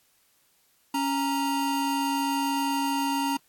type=tone pair together; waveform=square; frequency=277.2 / 932.4 Hz; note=C#4 / A#5; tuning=0 / 0 cents; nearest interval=octave + major sixth; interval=2100 cents; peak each=-28 dBFS; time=0.94-3.37 s; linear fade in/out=5 ms; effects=white hiss -65 dBFS RMS until 3.48 s + AAC 64 kbps

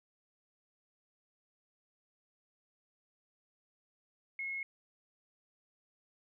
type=tone; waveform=sine; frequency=2170 Hz; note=C#7; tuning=37 cents flat; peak=-36 dBFS; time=4.39-4.63 s; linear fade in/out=2 ms; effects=none

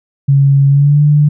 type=tone with pitch glide; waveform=sine; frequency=138.8 to 147.91 Hz; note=C#3 to D3; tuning=+3 to +13 cents; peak=-5 dBFS; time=0.28-1.29 s; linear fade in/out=10 ms; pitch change=+110 cents; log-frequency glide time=0.68-1.02 s; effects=none

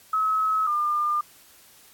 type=tone pair in turn; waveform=sine; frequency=1285 / 1202.8 Hz; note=E6 / D6; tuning=-45 / +41 cents; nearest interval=minor second; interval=114 cents; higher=first; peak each=-20 / -21 dBFS; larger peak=first; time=0.13-0.67 / 0.67-1.21 s; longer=neither; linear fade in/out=5 ms; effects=white hiss -53 dBFS RMS until 1.93 s + AAC 64 kbps

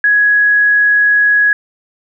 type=tone; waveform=sine; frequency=1671 Hz; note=G#6; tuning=10 cents sharp; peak=-7 dBFS; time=0.04-1.53 s; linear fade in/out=2 ms; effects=none

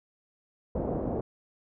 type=low-pass noise; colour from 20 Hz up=white; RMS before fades=-31 dBFS; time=0.75-1.21 s; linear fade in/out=5 ms; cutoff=600 Hz; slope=24 dB/octave; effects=none

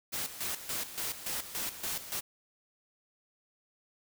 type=noise with tremolo; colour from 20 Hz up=white; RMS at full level=-35 dBFS; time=0.12-2.21 s; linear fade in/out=20 ms; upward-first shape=square; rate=3.5 Hz; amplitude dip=70%; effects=none

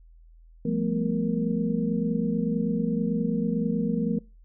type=tone cluster; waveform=sine; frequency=171.9 / 196.5 / 218.4 / 247.6 / 468.2 Hz; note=F3 / G3 / A3 / B3 / A#4; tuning=-27 / +4 / -13 / +5 / +8 cents; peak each=-29 / -34 / -27 / -30 / -32 dBFS; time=0.65-4.19 s; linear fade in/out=5 ms; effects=noise-tail reverb RT60 0.3 s tail -24 dB re dry + added 41 Hz sine -49 dBFS peak until 4.44 s

